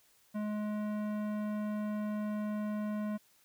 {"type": "tone with tanh clipping", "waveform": "sine", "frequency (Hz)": 210.7, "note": "G#3", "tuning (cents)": 25, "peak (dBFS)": -35, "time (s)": [0.34, 3.18], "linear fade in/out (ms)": 20, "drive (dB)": 16, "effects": ["white hiss -67 dBFS RMS until 3.44 s"]}